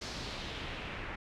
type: noise with low-pass filter sweep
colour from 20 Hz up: pink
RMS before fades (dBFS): -41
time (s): 0.01-1.16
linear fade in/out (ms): 10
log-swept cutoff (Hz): 5400 to 2100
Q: 2
effects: none